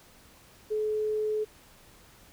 sine tone, 428.5 Hz, A4, 46 cents flat, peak -26 dBFS, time 0.7-1.45 s, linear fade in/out 20 ms, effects pink hiss -56 dBFS RMS until 2.32 s

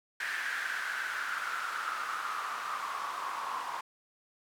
white noise with band-pass filter sweep, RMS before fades -36 dBFS, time 0.2-3.81 s, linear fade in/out 5 ms, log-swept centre 1700 to 1000 Hz, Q 6.4, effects none

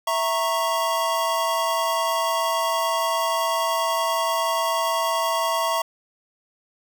square chord, A# diminished, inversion second, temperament equal with one note detuned, 659.3 / 932.3 / 1102.3 Hz, E5 / A#5 / C#6, 0 / 0 / -10 cents, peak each -26 dBFS, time 0.07-5.82 s, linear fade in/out 5 ms, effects none

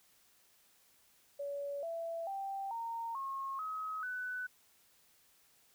sine tone with pitch steps, 567 / 666.5 / 783.5 / 921.1 / 1082.8 / 1272.9 / 1496.3 Hz, C#5 / E5 / G5 / A#5 / C#6 / D#6 / F#6, +39 / +19 / -1 / -21 / -41 / +39 / +19 cents, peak -37 dBFS, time 1.39-4.47 s, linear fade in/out 10 ms, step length 440 ms, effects white hiss -68 dBFS RMS until 5.74 s

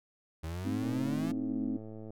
35% pulse exponential sweep, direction up, 78.1 to 174.61 Hz, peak -34 dBFS, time 0.43-1.32 s, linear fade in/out 10 ms
sine chord, A diminished, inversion none, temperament equal, 220 / 261.6 / 311.1 Hz, A3 / C4 / Eb4, 0 / 0 / 0 cents, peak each -38 / -33 / -38 dBFS, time 0.65-1.77 s, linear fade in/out 5 ms
click train, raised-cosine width 2 ms, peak -33 dBFS, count 140, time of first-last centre 0.83-2.105 s, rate 109 Hz
effects none

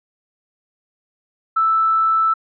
triangle tone with tanh clipping, 1319 Hz, E6, 1 cent sharp, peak -13 dBFS, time 1.56-2.34 s, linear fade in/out 10 ms, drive 3 dB, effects resampled to 11025 Hz

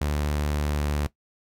sawtooth tone with pitch glide, 73.9 to 73.47 Hz, D2 to D2, +11 to +1 cents, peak -20 dBFS, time 0.01-1.07 s, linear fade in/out 5 ms, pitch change -10 cents, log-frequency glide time 0.72-0.8 s, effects noise-tail reverb RT60 0.1 s tail -17 dB re dry

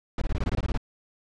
brown noise bursts, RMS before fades -25 dBFS, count 11, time 0.18-0.775 s, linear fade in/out 2 ms, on 35 ms, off 21 ms, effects low-pass 5000 Hz 12 dB/octave

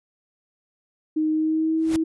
sine tone with pitch glide, 311.1 to 321.7 Hz, D#4 to E4, 0 to -42 cents, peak -19 dBFS, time 1.16-2.04 s, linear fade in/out 10 ms, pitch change +58 cents, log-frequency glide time 1.3-1.81 s
pink noise with exponential growth, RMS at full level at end -28 dBFS, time 1.78-1.96 s, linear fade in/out 0 ms, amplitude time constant 39 ms
effects resampled to 24000 Hz

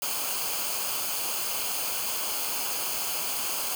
white noise with comb filter, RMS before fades -30 dBFS, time 0.02-3.75 s, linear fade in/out 2 ms, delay 0.53 ms, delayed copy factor -0.65, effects none

